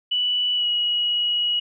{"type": "tone with pitch glide", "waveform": "sine", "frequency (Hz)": [2960, 2909], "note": ["F#7", "F#7"], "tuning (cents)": [0, -30], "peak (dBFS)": -19, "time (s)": [0.11, 1.6], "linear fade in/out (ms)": 10, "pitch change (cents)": -30, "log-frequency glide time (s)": [0.55, 0.66], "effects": []}